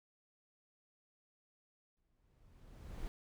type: noise with exponential growth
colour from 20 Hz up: brown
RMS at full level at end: -42 dBFS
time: 1.97-3.08 s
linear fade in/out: 0 ms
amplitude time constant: 240 ms
effects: none